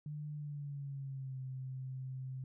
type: tone with pitch glide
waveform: sine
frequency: 149.3 to 130.73 Hz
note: D3 to C3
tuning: +29 to -1 cents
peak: -40 dBFS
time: 0.06-2.44 s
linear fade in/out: 2 ms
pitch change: -230 cents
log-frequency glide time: 0.33-1.39 s
effects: none